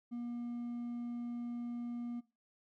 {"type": "tone with hard clipping", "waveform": "triangle", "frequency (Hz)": 239, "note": "A#3", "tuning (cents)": 43, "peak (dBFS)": -39, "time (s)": [0.11, 2.21], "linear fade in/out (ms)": 20, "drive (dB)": 5, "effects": ["noise-tail reverb RT60 0.3 s tail -20 dB re dry"]}